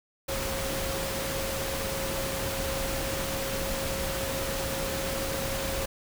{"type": "tone in noise", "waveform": "sine", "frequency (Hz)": 541, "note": "C#5", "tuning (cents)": -42, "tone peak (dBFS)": -34, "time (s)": [0.28, 5.86], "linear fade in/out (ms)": 10, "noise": "pink", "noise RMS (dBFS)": -32, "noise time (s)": [0.28, 5.86], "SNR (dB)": -5, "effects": []}